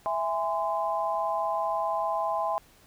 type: chord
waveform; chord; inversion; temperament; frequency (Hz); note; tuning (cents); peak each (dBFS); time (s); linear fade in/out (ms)
sine; E augmented; none; just; 659.3 / 824.1 / 1030.1; E5 / G#5 / B#5; 0 / -14 / -27; -30; 0.06-2.58; 0
effects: pink hiss -58 dBFS RMS until 2.86 s